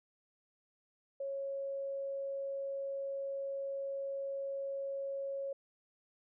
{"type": "tone", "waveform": "sine", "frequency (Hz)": 550, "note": "C#5", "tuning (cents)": -14, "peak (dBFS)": -36, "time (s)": [1.2, 5.53], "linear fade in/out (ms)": 5, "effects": []}